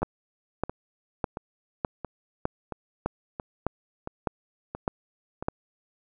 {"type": "two click trains", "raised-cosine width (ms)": 1, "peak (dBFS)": [-19, -11], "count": [9, 10], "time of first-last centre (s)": [[0.02, 5.425], [0.03, 5.485]], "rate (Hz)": [1.48, 1.65], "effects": []}